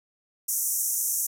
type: band-pass noise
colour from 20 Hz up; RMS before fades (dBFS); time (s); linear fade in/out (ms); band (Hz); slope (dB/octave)
white; -27; 0.48-1.27; 10; 5700 to 15000; 96
effects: none